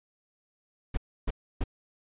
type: noise bursts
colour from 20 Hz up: brown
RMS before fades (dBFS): -27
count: 3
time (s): 0.94-1.639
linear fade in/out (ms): 5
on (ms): 33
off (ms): 300
effects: resampled to 8000 Hz